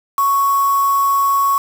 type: tone with quantisation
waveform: sine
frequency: 1108.7 Hz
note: C#6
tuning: in tune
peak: -12 dBFS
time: 0.18-1.58 s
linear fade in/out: 2 ms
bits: 4
effects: none